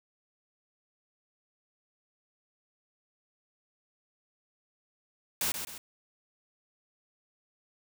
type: noise with echo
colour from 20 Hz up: white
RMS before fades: -30 dBFS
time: 5.41-5.52 s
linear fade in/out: 2 ms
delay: 130 ms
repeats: 2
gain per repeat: -7 dB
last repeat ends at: 5.78 s
effects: none